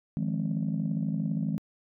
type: chord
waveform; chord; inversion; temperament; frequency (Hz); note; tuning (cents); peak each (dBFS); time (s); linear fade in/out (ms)
sine; F minor seventh; third; just; 157.15 / 174.61 / 209.5 / 261.9; Eb3 / F3 / Ab3 / C4; +18 / 0 / +15 / +2; -30 / -33 / -30 / -35; 0.17-1.58; 0
effects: tanh soft clip ceiling -20 dBFS